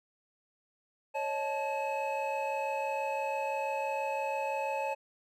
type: tone cluster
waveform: triangle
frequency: 551 / 617 / 871 / 2570 Hz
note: C#5 / D#5 / A5 / E7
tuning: -11 / -15 / -18 / -45 cents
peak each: -33 / -39 / -32 / -39 dBFS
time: 1.14-4.95 s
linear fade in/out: 20 ms
effects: none